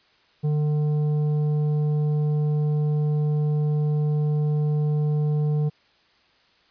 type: tone with tanh clipping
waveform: sine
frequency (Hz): 150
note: D3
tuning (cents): +37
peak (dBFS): -21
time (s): 0.43-5.7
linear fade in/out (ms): 20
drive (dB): 8
effects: white hiss -60 dBFS RMS until 6.7 s + resampled to 11025 Hz